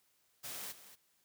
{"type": "noise with echo", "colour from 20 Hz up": "white", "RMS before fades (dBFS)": -44, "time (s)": [0.43, 0.73], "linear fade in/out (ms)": 20, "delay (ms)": 230, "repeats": 1, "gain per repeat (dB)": -13, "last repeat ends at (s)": 0.96, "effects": ["white hiss -74 dBFS RMS until 1.24 s", "high-pass 60 Hz 12 dB/octave"]}